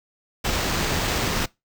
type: noise with sample-and-hold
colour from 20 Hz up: pink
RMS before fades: -24 dBFS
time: 0.44-1.46 s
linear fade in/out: 10 ms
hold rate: 11025 Hz
effects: noise-tail reverb RT60 0.2 s tail -22 dB re dry